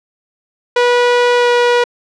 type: tone with pitch glide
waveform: sawtooth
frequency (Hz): 486.9 to 483.8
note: B4 to B4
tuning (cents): -25 to -36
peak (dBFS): -5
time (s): 0.76-1.84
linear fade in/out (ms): 5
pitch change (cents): -11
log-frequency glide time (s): 1.37-1.48
effects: low-pass 4000 Hz 12 dB/octave